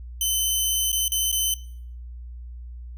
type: tone with dropouts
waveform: 10% pulse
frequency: 3048 Hz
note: G7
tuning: 49 cents flat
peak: -13 dBFS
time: 0.21-1.54 s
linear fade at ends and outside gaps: 2 ms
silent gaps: 0.918-0.928 / 1.081-1.119 / 1.316-1.326 s
effects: noise-tail reverb RT60 0.6 s tail -20 dB re dry + added 60 Hz sine -35 dBFS peak until 2.97 s